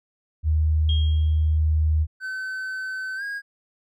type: tone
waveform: sine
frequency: 77.78 Hz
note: D#2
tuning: in tune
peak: -17 dBFS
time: 0.43-2.07 s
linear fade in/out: 50 ms
type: tone with exponential decay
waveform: sine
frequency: 3244 Hz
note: G#7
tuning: 41 cents flat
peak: -26 dBFS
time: 0.89-1.58 s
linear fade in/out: 2 ms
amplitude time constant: 150 ms
type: tone with pitch glide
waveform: triangle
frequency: 1526 to 1635.5 Hz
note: G6 to G#6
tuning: -47 to -27 cents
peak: -26 dBFS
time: 2.2-3.42 s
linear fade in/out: 50 ms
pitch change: +120 cents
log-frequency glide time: 3.16-3.23 s
effects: none